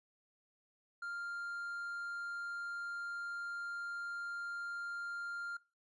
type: tone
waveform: triangle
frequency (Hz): 1396.9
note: F6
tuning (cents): 0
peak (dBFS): -38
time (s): 1.02-5.57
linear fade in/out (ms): 5
effects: noise-tail reverb RT60 0.3 s tail -21 dB re dry + resampled to 24000 Hz